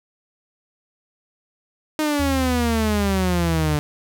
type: exponential sweep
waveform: sawtooth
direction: down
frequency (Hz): 311.1 to 146.83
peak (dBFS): -15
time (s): 1.99-3.79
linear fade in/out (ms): 0
type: tone with vibrato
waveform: sine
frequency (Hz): 77.78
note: D#2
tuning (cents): 0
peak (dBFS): -23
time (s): 2.19-3.77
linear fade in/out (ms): 10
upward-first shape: sine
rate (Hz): 3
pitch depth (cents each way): 21
effects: none